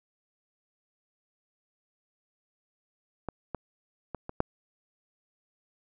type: clicks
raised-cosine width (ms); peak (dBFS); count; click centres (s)
1; -19 / -19 / -21 / -23 / -10; 5; 3.287 / 3.547 / 4.147 / 4.294 / 4.404
effects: none